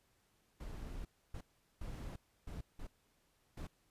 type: noise bursts at uneven times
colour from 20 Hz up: brown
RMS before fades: -45 dBFS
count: 6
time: 0.6-1.05 / 1.34-1.41 / 1.81-2.16 / 2.47-2.61 / 2.79-2.87 / 3.57-3.67 s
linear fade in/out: 5 ms
effects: pink hiss -75 dBFS RMS until 3.9 s + resampled to 32000 Hz